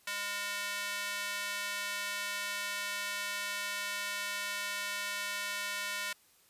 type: tone with high-pass filter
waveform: square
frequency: 203.5 Hz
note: G#3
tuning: 35 cents flat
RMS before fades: -37 dBFS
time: 0.07-6.13 s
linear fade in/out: 5 ms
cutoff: 1700 Hz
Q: 1.2
effects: white hiss -65 dBFS RMS until 6.49 s + resampled to 32000 Hz